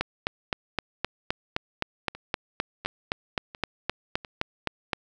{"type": "two click trains", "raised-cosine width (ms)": 0.3, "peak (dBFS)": [-24, -9], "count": [4, 20], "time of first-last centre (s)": [[2.15, 4.248], [0.01, 4.932]], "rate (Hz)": [1.43, 3.86], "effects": []}